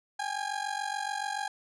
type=ring-modulated tone; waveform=30% pulse; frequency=814 Hz; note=G#5; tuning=35 cents flat; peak=-26 dBFS; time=0.19-1.48 s; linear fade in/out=5 ms; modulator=23.5 Hz; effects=resampled to 22050 Hz